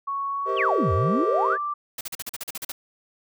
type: tone with pitch glide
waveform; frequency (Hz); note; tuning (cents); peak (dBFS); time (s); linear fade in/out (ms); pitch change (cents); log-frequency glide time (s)
sine; 1110 to 1174.6; C#6 to D6; +2 to 0; -25; 0.07-1.74; 10; +98; 0.29-1.33
type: chord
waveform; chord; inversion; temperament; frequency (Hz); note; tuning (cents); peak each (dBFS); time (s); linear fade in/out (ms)
triangle; C minor seventh; second; equal with one note detuned; 392 / 466.2 / 523.3 / 636.1; G4 / Bb4 / C5 / Eb5; 0 / 0 / 0 / +38; -26 / -29 / -29 / -30; 0.45-1.58; 50
type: exponential two-way sweep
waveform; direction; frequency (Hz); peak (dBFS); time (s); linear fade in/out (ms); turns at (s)
sine; down then up; 3548 to 81.1 to 1837; -21; 0.56-1.58; 50; 0.93
type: noise bursts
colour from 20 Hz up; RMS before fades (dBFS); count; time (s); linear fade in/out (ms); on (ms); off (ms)
white; -32; 11; 1.98-2.72; 5; 30; 41
effects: none